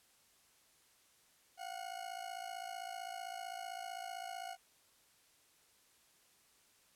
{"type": "ring-modulated tone", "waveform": "40% pulse", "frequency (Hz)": 728, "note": "F#5", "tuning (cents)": -28, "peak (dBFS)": -39, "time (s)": [1.57, 4.57], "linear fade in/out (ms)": 50, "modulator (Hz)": 27.8, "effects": ["white hiss -69 dBFS RMS until 6.95 s", "low-pass 12000 Hz 12 dB/octave"]}